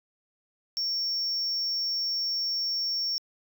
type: tone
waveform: sine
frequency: 5480 Hz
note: F8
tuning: 34 cents flat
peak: -24 dBFS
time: 0.77-3.18 s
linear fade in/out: 0 ms
effects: tanh soft clip ceiling -25 dBFS